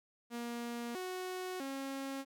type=tone with pitch steps; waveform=sawtooth; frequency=237 / 368.6 / 271.7 Hz; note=A#3 / F#4 / C#4; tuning=+29 / -7 / -35 cents; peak=-35 dBFS; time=0.3-2.25 s; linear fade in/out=50 ms; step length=650 ms; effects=none